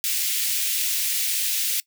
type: high-pass noise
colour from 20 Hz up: white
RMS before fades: -24 dBFS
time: 0.04-1.8 s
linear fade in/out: 0 ms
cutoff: 2200 Hz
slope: 24 dB/octave
effects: noise-tail reverb RT60 0.1 s tail -21 dB re dry